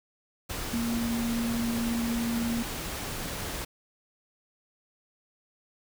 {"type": "tone in noise", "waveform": "sine", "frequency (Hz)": 233.1, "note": "A#3", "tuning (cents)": 0, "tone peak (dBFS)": -27, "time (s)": [0.73, 2.63], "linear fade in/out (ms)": 10, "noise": "pink", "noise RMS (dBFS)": -35, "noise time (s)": [0.49, 3.65], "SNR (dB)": 5, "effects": []}